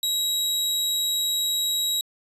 sawtooth tone, 3844 Hz, B7, 48 cents flat, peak -19 dBFS, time 0.03-2.01 s, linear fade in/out 2 ms, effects resampled to 32000 Hz + 10-bit

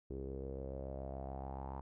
sawtooth tone with low-pass filter sweep, 67 Hz, C2, 42 cents sharp, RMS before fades -44 dBFS, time 0.1-1.81 s, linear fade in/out 5 ms, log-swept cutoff 390 to 930 Hz, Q 5.5, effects none

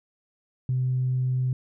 sine tone, 128 Hz, C3, 38 cents flat, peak -21 dBFS, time 0.69-1.53 s, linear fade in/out 2 ms, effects tanh soft clip ceiling -17 dBFS

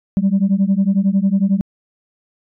sine beating tone pair, 190 / 201 Hz, F#3 / G3, +46 / +44 cents, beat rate 11 Hz, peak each -14 dBFS, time 0.17-1.61 s, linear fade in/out 0 ms, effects tanh soft clip ceiling -8 dBFS

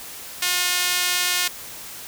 sawtooth tone with high-pass filter, 358.2 Hz, F4, 44 cents sharp, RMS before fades -22 dBFS, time 0.42-1.48 s, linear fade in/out 5 ms, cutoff 2400 Hz, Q 0.72, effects white hiss -37 dBFS RMS until 2.07 s

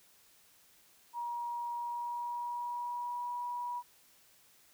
sine tone with pitch glide, 952 to 969.8 Hz, A#5 to B5, +36 to -32 cents, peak -35 dBFS, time 1.13-3.83 s, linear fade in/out 50 ms, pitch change +32 cents, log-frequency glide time 1.74-3.29 s, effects white hiss -64 dBFS RMS until 4.73 s

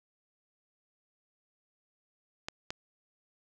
clicks, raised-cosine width 0.2 ms, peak -18 dBFS, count 2, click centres 2.485 / 2.705 s, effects none

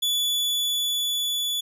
40% pulse tone with level ramp, 3442 Hz, A7, 39 cents flat, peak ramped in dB -20 to -23 dBFS, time 0.02-1.61 s, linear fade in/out 10 ms, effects none

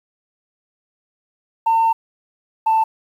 sine tone pair in turn, 905 / 886.9 Hz, A5 / A5, +48 / +14 cents, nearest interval unison, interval 34 cents, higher first, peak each -11 dBFS, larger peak neither, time 1.66-1.93 / 2.66-2.84 s, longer first, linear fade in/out 10 ms, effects tanh soft clip ceiling -10 dBFS + 8-bit

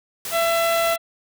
white noise, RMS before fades -30 dBFS, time 0.25-0.96 s, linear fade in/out 2 ms
harmonic tone, 670 Hz, E5, 28 cents sharp, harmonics 1 / 2 / 3 / 4 / 5 / 6, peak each -19 / -25 / -29 / -31 / -33 / -35 dBFS, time 0.31-0.98 s, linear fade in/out 50 ms
effects none

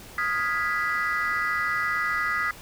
sine chord, F half-diminished seventh, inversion third, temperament equal with one note detuned, 1244.5 / 1406.6 / 1661.2 / 1975.5 Hz, Eb6 / F6 / Ab6 / Cb7, 0 / +12 / 0 / 0 cents, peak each -27 / -30 / -29 / -26 dBFS, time 0.18-2.51 s, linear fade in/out 2 ms, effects tanh soft clip ceiling -18 dBFS + pink hiss -45 dBFS RMS until 2.61 s

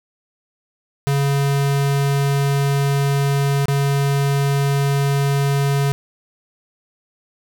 square tone with dropouts, 140 Hz, C#3, 18 cents sharp, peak -16 dBFS, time 1.07-5.92 s, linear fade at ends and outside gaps 0 ms, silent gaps 3.656-3.683 s, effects none

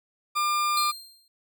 40% pulse tone, 1200 Hz, D6, 37 cents sharp, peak -22 dBFS, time 0.35-0.92 s, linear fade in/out 20 ms
sawtooth tone with exponential decay, 4186 Hz, C8, in tune, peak -21 dBFS, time 0.77-1.28 s, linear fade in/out 2 ms, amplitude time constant 110 ms
effects none

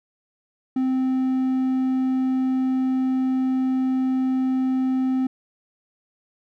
triangle tone, 260 Hz, C4, 11 cents flat, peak -17 dBFS, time 0.76-5.27 s, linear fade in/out 5 ms, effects none

